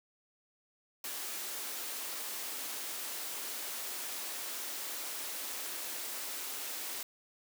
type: high-pass noise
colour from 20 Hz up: white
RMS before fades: -40 dBFS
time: 1.04-7.03 s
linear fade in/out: 2 ms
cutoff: 260 Hz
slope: 24 dB/octave
effects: none